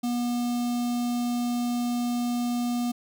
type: tone with notch filter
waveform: square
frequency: 241.6 Hz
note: B3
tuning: 38 cents flat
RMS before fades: -27 dBFS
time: 0.03-2.92 s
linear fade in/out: 10 ms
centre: 1800 Hz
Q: 0.75
effects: none